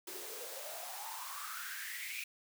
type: noise with high-pass filter sweep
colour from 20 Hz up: white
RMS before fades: -44 dBFS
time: 0.07-2.24 s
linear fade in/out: 5 ms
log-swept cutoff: 350 to 2500 Hz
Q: 8.2
effects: none